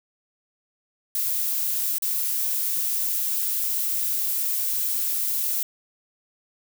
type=noise with dropouts; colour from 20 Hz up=violet; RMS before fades=-25 dBFS; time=1.15-5.63 s; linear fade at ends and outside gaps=2 ms; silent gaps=1.984-2.022 s; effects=none